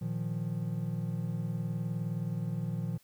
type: chord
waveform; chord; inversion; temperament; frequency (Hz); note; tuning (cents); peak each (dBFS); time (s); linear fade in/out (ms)
triangle; Bb suspended fourth; none; just; 116.54 / 155.39 / 174.81; Bb2 / Eb3 / F3; 0 / -2 / +2; -34; 0.01-2.98; 10
effects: white hiss -66 dBFS RMS until 3.03 s